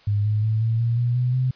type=tone with pitch steps; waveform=sine; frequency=102.9 / 106.22 / 109.65 / 113.19 / 116.84 / 120.62 / 124.51 / 128.53 Hz; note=G#2 / G#2 / A2 / A2 / A#2 / B2 / B2 / C3; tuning=-16 / +39 / -6 / +49 / +4 / -40 / +15 / -30 cents; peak=-18 dBFS; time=0.07-1.51 s; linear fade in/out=5 ms; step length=180 ms; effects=white hiss -54 dBFS RMS until 1.55 s + resampled to 11025 Hz